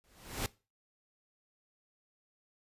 pink noise with exponential growth, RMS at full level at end -32 dBFS, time 0.04-0.46 s, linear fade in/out 0 ms, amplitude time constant 91 ms, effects noise-tail reverb RT60 0.3 s tail -21 dB re dry + resampled to 32000 Hz

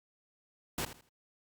pink noise with echo, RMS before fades -35 dBFS, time 0.78-0.85 s, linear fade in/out 2 ms, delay 80 ms, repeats 3, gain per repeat -12 dB, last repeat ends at 1.09 s, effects Opus 48 kbps

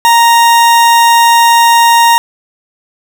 40% pulse tone, 932.3 Hz, A#5, in tune, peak -3 dBFS, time 0.05-2.18 s, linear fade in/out 0 ms, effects none

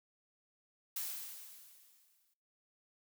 blue noise with exponential decay, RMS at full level -38 dBFS, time 0.96-2.34 s, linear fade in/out 5 ms, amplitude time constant 300 ms, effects noise-tail reverb RT60 0.5 s tail -21 dB re dry

